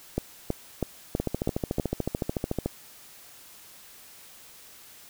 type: two click trains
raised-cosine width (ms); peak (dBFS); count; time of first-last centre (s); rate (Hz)
2; -13 / -12; 21 / 6; 1.2-2.66 / 0.18-1.798; 13.7 / 3.09
effects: white hiss -50 dBFS RMS until 5.09 s